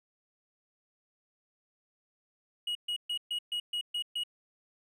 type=tone bursts; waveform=triangle; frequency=2900 Hz; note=F#7; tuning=35 cents flat; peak=-29 dBFS; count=8; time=2.67-4.236 s; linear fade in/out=5 ms; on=82 ms; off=130 ms; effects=none